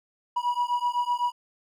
triangle beating tone pair, 967 / 974.9 Hz, B5 / B5, -37 / -23 cents, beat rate 7.9 Hz, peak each -25 dBFS, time 0.36-1.32 s, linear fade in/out 10 ms, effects none

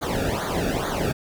brown noise with flanger, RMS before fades -25 dBFS, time 0.01-1.13 s, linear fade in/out 20 ms, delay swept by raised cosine 0.37 to 0.99 ms, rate 2.3 Hz, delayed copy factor -1, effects none

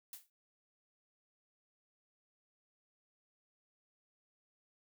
blue noise with exponential decay, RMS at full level -44 dBFS, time 0.13-0.3 s, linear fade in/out 1 ms, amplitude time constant 35 ms, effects none

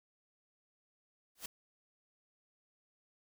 white noise with exponential growth, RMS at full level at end -37 dBFS, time 1.35-1.46 s, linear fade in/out 5 ms, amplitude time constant 22 ms, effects none

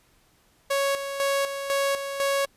sawtooth tone with tremolo, 554.4 Hz, C#5, in tune, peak -18 dBFS, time 0.7-2.46 s, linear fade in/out 10 ms, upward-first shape square, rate 2 Hz, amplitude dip 60%, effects pink hiss -62 dBFS RMS until 2.56 s + resampled to 32000 Hz

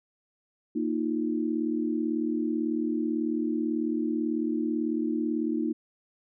sine chord, Bb suspended fourth, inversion none, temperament equal, 233.1 / 311.1 / 349.2 Hz, Bb3 / Eb4 / F4, 0 / 0 / 0 cents, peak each -30 / -28 / -33 dBFS, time 0.75-5.73 s, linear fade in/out 10 ms, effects none

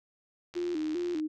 click train, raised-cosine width 0.2 ms, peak -29 dBFS, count 53, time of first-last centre 0.54-1.198 s, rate 79 Hz
sine tone with vibrato, 329.6 Hz, E4, in tune, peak -29 dBFS, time 0.55-1.28 s, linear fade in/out 20 ms, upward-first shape square, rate 2.5 Hz, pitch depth 110 cents each way
effects none

